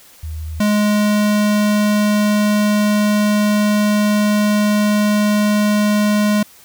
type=tone pair in turn; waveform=sine / square; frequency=78.6 / 208.9 Hz; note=D#2 / G#3; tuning=+18 / +10 cents; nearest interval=octave + perfect fourth; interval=1692 cents; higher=second; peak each=-23 / -13 dBFS; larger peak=second; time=0.23-0.6 / 0.6-6.43 s; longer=second; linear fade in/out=5 ms; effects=white hiss -45 dBFS RMS until 6.64 s